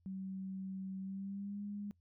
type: tone with pitch glide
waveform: sine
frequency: 190.7 to 204.4 Hz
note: G3 to G#3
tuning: -47 to -27 cents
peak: -40 dBFS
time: 0.06-1.91 s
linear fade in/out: 0 ms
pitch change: +120 cents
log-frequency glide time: 1-1.63 s
effects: noise-tail reverb RT60 0.1 s tail -23 dB re dry + added 86 Hz sine -70 dBFS peak until 2 s